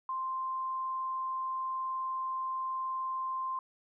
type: tone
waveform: sine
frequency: 1046.5 Hz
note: C6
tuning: in tune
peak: -32 dBFS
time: 0.09-3.59 s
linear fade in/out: 2 ms
effects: none